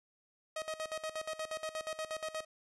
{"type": "tone with tremolo", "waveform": "sawtooth", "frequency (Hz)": 630, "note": "D#5", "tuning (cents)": 21, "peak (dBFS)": -32, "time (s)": [0.56, 2.45], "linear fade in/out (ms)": 5, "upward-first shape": "square", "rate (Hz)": 8.4, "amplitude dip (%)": 80, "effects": ["resampled to 24000 Hz"]}